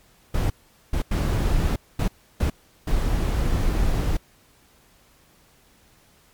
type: noise bursts at uneven times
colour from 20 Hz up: brown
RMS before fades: -21 dBFS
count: 6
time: 0.34-0.5 / 0.93-1.02 / 1.11-1.76 / 1.99-2.08 / 2.4-2.5 / 2.87-4.17 s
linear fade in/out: 5 ms
effects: pink hiss -57 dBFS RMS until 6.33 s + MP3 96 kbps